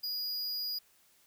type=tone; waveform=square; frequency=4893 Hz; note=D#8; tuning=30 cents flat; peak=-34 dBFS; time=0.03-0.79 s; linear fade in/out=10 ms; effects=white hiss -66 dBFS RMS until 1.26 s